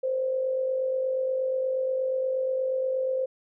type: tone with amplitude modulation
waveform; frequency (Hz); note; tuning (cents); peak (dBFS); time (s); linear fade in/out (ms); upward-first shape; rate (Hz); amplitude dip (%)
sine; 521; C5; -7; -22; 0.03-3.26; 10; sine; 48.4; 45
effects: none